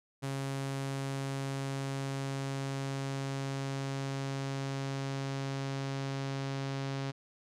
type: tone with low-pass filter sweep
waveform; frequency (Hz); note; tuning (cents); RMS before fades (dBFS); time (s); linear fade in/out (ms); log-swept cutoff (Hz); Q
sawtooth; 136.5; C#3; -26; -36; 0.22-7.12; 20; 9700 to 5300; 1.2
effects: none